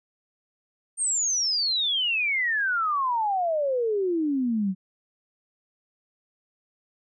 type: exponential sweep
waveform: sine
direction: down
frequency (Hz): 8870 to 182.2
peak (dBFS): -22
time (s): 0.97-4.75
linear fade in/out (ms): 50
effects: none